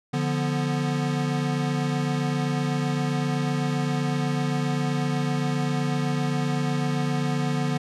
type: chord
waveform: square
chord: B diminished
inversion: first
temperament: equal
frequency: 146.83 / 174.61 / 246.9 Hz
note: D3 / F3 / B3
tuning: 0 / 0 / 0 cents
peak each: -26 / -31 / -29 dBFS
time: 0.13-7.78 s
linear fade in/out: 10 ms
effects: low-pass 7000 Hz 12 dB/octave